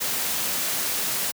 white noise, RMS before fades -26 dBFS, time 0-1.32 s, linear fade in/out 20 ms, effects high-pass 100 Hz 12 dB/octave

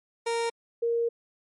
30% pulse / sine tone pair in turn, 464.2 / 466.8 Hz, A#4 / A#4, -7 / +2 cents, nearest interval unison, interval 9 cents, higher second, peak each -23 dBFS, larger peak neither, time 0.26-0.5 / 0.82-1.09 s, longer second, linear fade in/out 10 ms, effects MP3 48 kbps

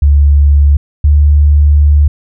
sine tone pair in turn, 71.8 / 73.39 Hz, D2 / D2, -39 / -1 cents, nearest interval unison, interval 38 cents, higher second, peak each -3 dBFS, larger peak neither, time 0.02-0.77 / 1.04-2.08 s, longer second, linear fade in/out 5 ms, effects none

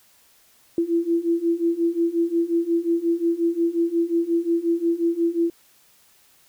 sine beating tone pair, 333.8 / 339.4 Hz, E4 / F4, +22 / -49 cents, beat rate 5.6 Hz, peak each -23 / -21 dBFS, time 0.78-5.5 s, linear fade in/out 2 ms, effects white hiss -57 dBFS RMS until 6.48 s

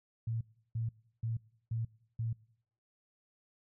sine tone bursts, 113.9 Hz, A#2, 40 cents flat, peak -32 dBFS, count 5, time 0.27-2.33 s, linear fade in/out 5 ms, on 140 ms, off 340 ms, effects noise-tail reverb RT60 0.7 s tail -23 dB re dry

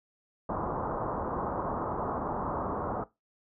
white low-pass noise, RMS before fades -33 dBFS, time 0.49-3.04 s, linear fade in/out 5 ms, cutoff 1200 Hz, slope 48 dB/octave, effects noise-tail reverb RT60 0.2 s tail -18 dB re dry

